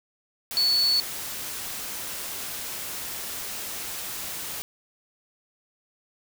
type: tone in noise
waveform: sine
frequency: 4435 Hz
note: C#8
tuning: in tune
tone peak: -19 dBFS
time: 0.57-1 s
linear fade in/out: 0 ms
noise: white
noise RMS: -34 dBFS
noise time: 0.51-4.62 s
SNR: +12 dB
effects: none